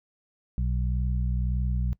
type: harmonic tone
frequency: 61.74 Hz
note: B1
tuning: in tune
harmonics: 1 / 2 / 3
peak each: -25 / -31 / -35 dBFS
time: 0.58-1.93 s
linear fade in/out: 0 ms
effects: noise-tail reverb RT60 0.1 s tail -20 dB re dry